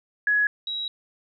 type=tone pair in turn; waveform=sine; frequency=1680 / 3860 Hz; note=G#6 / B7; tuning=+19 / -40 cents; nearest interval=octave + major second; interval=1441 cents; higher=second; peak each=-18 / -27 dBFS; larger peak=first; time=0.27-0.47 / 0.67-0.88 s; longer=second; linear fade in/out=2 ms; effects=none